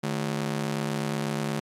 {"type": "ring-modulated tone", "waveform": "sawtooth", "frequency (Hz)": 182.2, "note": "F#3", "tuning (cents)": -26, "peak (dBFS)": -20, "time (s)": [0.03, 1.6], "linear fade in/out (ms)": 10, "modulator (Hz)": 34.1, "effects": ["low-pass 11000 Hz 12 dB/octave", "AAC 64 kbps"]}